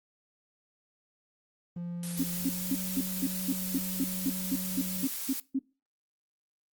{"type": "tone with pitch glide", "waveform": "triangle", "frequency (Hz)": [173.4, 185.85], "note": ["F3", "F#3"], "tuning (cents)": [-12, 8], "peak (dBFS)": -32, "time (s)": [1.76, 5.05], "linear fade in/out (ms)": 5, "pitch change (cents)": 120, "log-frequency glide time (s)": [2.2, 2.77]}
{"type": "noise", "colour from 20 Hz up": "blue", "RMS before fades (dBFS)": -36, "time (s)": [2.03, 5.4], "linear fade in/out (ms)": 2}
{"type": "tone bursts", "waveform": "sine", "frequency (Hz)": 268.3, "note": "C4", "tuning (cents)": 44, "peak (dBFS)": -25, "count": 14, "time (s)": [2.19, 5.592], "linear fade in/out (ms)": 10, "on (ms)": 48, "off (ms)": 210}
{"effects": ["noise-tail reverb RT60 0.3 s tail -21 dB re dry", "Opus 32 kbps"]}